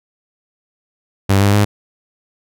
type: tone with pitch steps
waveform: sawtooth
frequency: 98 / 100.58 / 103.23 Hz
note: G2 / G2 / G#2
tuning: 0 / +45 / -10 cents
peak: -6 dBFS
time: 1.29-1.65 s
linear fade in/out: 10 ms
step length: 120 ms
effects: none